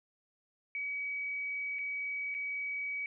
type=tone with dropouts; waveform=sine; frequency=2271 Hz; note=C#7; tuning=41 cents sharp; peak=-34 dBFS; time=0.75-3.06 s; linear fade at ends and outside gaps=1 ms; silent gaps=1.786-1.79 / 2.343-2.348 s; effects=none